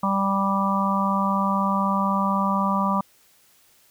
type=harmonic tone; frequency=196 Hz; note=G3; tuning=in tune; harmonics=1 / 3 / 4 / 5 / 6; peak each=-23 / -31 / -31 / -25 / -25 dBFS; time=0.03-3.01 s; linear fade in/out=5 ms; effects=white hiss -58 dBFS RMS until 3.9 s